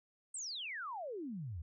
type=exponential sweep; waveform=sine; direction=down; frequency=8640 to 72.8 Hz; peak=-40 dBFS; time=0.34-1.62 s; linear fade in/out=5 ms; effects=none